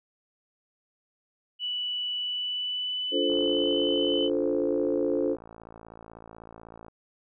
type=tone with pitch glide; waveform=sine; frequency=2960 to 3024 Hz; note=F#7 to F#7; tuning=0 to +37 cents; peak=-28 dBFS; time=1.59-4.3 s; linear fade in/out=50 ms; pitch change=+37 cents; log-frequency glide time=2.17-3.77 s
type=chord; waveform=sine; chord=D minor seventh; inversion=none; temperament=equal with one note detuned; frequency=290.3 / 349.2 / 440 / 523.3 Hz; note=D4 / F4 / A4 / C5; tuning=-20 / 0 / 0 / 0 cents; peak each=-29 dBFS; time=3.11-5.37 s; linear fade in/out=50 ms
type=click train; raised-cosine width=1 ms; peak=-31 dBFS; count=202; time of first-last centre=3.3-6.883 s; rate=56.1 Hz
effects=none